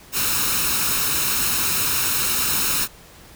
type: noise with comb filter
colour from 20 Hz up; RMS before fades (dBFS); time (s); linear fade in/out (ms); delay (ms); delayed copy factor
white; -21; 0.12-2.88; 50; 0.75; +0.6
effects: pink hiss -46 dBFS RMS until 3.35 s